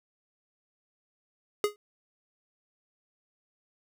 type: tone with exponential decay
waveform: square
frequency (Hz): 415.3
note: G#4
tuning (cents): 0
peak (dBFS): -20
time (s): 1.64-1.76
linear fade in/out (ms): 1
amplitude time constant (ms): 24
effects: none